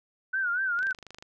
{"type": "tone with vibrato", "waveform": "sine", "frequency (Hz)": 1483, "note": "F#6", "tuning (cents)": 4, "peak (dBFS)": -25, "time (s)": [0.33, 0.93], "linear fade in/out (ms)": 10, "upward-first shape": "sine", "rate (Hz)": 4.2, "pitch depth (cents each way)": 110}
{"type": "click train", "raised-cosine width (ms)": 0.2, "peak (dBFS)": -27, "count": 12, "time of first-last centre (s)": [0.79, 1.225], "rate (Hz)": 25.3}
{"effects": []}